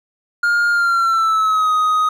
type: tone with pitch glide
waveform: triangle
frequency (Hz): 1414 to 1252.5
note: F6 to D#6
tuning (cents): +21 to +11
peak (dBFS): -11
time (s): 0.43-2.09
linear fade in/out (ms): 5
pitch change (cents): -210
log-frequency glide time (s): 0.71-1.72
effects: none